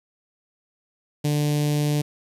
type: tone with notch filter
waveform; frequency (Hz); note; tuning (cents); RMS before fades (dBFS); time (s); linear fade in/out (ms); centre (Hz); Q
sawtooth; 147.9; D3; +13; -22; 1.24-2.02; 10; 1300; 0.56
effects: resampled to 32000 Hz + 8-bit